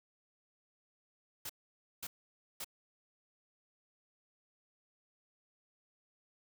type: noise bursts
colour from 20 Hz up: white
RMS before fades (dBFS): -42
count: 3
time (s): 1.45-2.645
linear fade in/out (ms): 5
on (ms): 45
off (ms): 530
effects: none